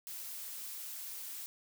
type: noise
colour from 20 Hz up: blue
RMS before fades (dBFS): -44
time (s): 0.07-1.46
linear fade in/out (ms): 0
effects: none